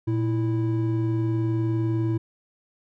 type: tone pair together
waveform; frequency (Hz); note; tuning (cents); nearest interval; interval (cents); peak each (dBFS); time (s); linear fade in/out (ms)
triangle; 116.1 / 328.4; A#2 / E4; -7 / -6; octave + tritone; 1801; -21 / -24; 0.07-2.18; 10
effects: none